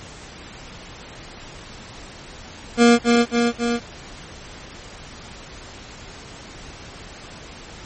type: tone with echo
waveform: 25% pulse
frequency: 236.4 Hz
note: A#3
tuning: 24 cents sharp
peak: -6 dBFS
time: 2.77-2.99 s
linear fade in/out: 50 ms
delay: 270 ms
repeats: 3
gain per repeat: -3 dB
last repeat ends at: 3.8 s
effects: pink hiss -39 dBFS RMS until 7.85 s + MP3 32 kbps